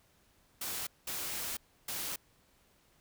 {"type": "noise bursts at uneven times", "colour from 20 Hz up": "white", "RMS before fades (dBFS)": -38, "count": 3, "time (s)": [[0.61, 0.87], [1.07, 1.57], [1.88, 2.16]], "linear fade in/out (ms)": 5, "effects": ["pink hiss -68 dBFS RMS until 3 s"]}